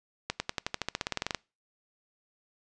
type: accelerating click train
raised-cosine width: 0.2 ms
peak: -12 dBFS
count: 17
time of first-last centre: 0.3-1.347 s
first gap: 100 ms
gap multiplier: 0.94
effects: noise-tail reverb RT60 0.3 s tail -25 dB re dry + resampled to 22050 Hz